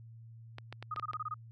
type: clicks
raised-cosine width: 0.3 ms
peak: -27 dBFS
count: 6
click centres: 0.584 / 0.726 / 0.826 / 0.962 / 0.997 / 1.134 s
type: tone bursts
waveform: sine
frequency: 1244.5 Hz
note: D#6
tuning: in tune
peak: -34 dBFS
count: 8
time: 0.91-1.342 s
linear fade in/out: 5 ms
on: 33 ms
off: 24 ms
effects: added 114 Hz sine -49 dBFS peak until 1.51 s